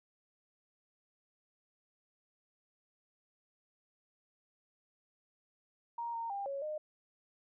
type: tone with pitch steps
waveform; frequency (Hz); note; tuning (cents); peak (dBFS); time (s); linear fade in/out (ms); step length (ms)
sine; 937 / 921 / 798 / 554 / 611; A#5 / A#5 / G5 / C#5 / D#5; +9 / -21 / +31 / -1 / -32; -36; 5.98-6.78; 5; 160
effects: none